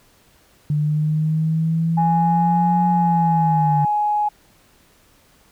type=linear two-way sweep; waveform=sine; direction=up then down; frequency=148.3 to 178.6 to 148.3 Hz; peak=-16 dBFS; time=0.7-3.85 s; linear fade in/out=2 ms; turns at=2.88 s
type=tone with pitch glide; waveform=sine; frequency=830.6 to 836.9 Hz; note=G#5 to G#5; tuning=0 to +13 cents; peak=-16 dBFS; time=1.97-4.29 s; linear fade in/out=10 ms; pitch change=+13 cents; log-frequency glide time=2.16-3.01 s
effects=tanh soft clip ceiling -6 dBFS + pink hiss -55 dBFS RMS until 5.51 s